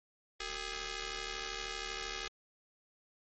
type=ring-modulated tone; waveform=5% pulse; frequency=415.3 Hz; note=G#4; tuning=in tune; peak=-24 dBFS; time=0.4-2.28 s; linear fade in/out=5 ms; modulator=867 Hz; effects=MP3 32 kbps